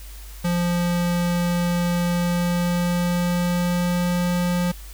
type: tone with pitch glide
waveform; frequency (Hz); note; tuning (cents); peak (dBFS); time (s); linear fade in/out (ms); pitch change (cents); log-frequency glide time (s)
square; 174.61 to 176.74; F3 to F3; 0 to +21; -20; 0.44-4.72; 10; +21; 2.09-4.19
effects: added 50 Hz sine -36 dBFS peak until 4.93 s + white hiss -45 dBFS RMS until 4.93 s